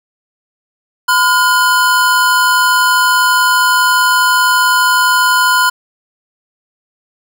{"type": "tone pair together", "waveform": "square", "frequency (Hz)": [1010, 1428.4], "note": ["B5", "F6"], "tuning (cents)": [39, 39], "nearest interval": "tritone", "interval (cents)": 600, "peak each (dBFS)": -12, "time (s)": [1.08, 5.7], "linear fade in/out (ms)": 10, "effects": []}